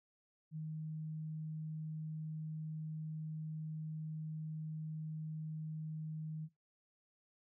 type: tone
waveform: sine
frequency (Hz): 156.3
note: D#3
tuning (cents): +8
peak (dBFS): -40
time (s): 0.51-6.49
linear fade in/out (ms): 50
effects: noise-tail reverb RT60 0.2 s tail -18 dB re dry